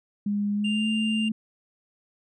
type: tone with pitch glide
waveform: sine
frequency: 204.7 to 219.4 Hz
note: G#3 to A3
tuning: -25 to -5 cents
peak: -23 dBFS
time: 0.26-1.32 s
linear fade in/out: 5 ms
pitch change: +120 cents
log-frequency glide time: 0.54-0.88 s
type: tone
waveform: triangle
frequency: 2794 Hz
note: F7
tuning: in tune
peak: -27 dBFS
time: 0.64-1.29 s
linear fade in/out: 10 ms
effects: resampled to 22050 Hz